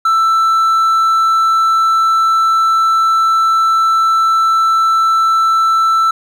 triangle tone, 1328 Hz, E6, 12 cents sharp, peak -7 dBFS, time 0.05-6.11 s, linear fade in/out 5 ms, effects 8-bit

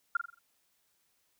sine tone with echo, 1396.9 Hz, F6, in tune, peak -24 dBFS, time 0.15-0.17 s, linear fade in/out 5 ms, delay 44 ms, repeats 5, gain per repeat -7 dB, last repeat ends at 0.39 s, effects white hiss -74 dBFS RMS until 1.39 s

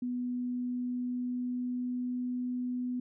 sine tone with pitch glide, 246.9 to 248.6 Hz, B3 to B3, 0 to +12 cents, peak -31 dBFS, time 0.02-3 s, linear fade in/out 5 ms, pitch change +12 cents, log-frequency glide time 0.29-2.36 s, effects none

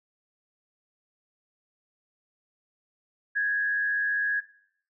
sine tone with frequency modulation, 1661.2 Hz, G#6, in tune, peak -23 dBFS, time 3.35-4.41 s, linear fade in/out 20 ms, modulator 95.1 Hz, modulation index 0.49, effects noise-tail reverb RT60 0.6 s tail -17 dB re dry

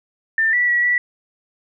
sine tone with pitch steps, 1791 / 1955 / 1930 / 1953 Hz, A6 / B6 / B6 / B6, +30 / -18 / -40 / -20 cents, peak -14 dBFS, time 0.38-0.98 s, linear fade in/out 2 ms, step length 150 ms, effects none

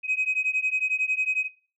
sine beating tone pair, 2520 / 2531 Hz, D#7 / D#7, +21 / +29 cents, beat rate 11 Hz, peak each -24 dBFS, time 0.03-1.49 s, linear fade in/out 50 ms, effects noise-tail reverb RT60 0.4 s tail -20 dB re dry + tanh soft clip ceiling -17 dBFS

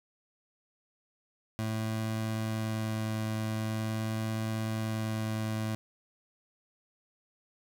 25% pulse tone with vibrato, 110 Hz, A2, in tune, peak -27 dBFS, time 1.59-5.75 s, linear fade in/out 0 ms, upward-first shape sine, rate 0.44 Hz, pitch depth 8 cents each way, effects none

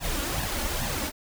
pink noise with flanger, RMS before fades -29 dBFS, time 0-1.12 s, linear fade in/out 50 ms, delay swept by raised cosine 1.1 to 3.6 ms, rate 2.4 Hz, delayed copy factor +0.65, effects none

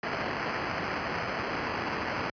white noise with sample-and-hold, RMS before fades -32 dBFS, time 0.03-2.3 s, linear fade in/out 2 ms, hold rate 3675 Hz, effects high-pass 80 Hz 12 dB/octave + resampled to 11025 Hz

